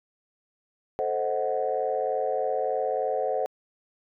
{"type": "chord", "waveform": "sine", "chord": "A diminished seventh", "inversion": "none", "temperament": "equal", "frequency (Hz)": [440, 523.3, 622.3, 740], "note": ["A4", "C5", "Eb5", "Gb5"], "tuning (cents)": [0, 0, 0, 0], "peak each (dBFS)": [-30, -28, -31, -29], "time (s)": [0.99, 3.46], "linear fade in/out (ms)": 0, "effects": ["tanh soft clip ceiling -15 dBFS"]}